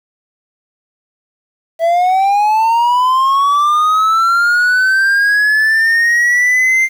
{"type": "linear sweep", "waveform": "triangle", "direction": "up", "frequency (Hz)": [654, 2100], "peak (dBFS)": -7, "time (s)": [1.79, 6.89], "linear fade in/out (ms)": 50, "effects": ["7-bit"]}